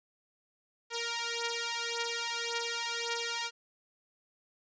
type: beating tone pair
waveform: 5% pulse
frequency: 466.2 / 468 Hz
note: A#4 / A#4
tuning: 0 / +7 cents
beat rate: 1.8 Hz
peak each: -24 / -24 dBFS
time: 0.9-3.51 s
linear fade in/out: 50 ms
effects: resampled to 16000 Hz